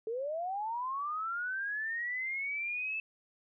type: linear sweep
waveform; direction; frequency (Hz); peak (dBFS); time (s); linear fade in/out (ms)
sine; up; 430.1 to 2637; -33; 0.07-3; 2
effects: none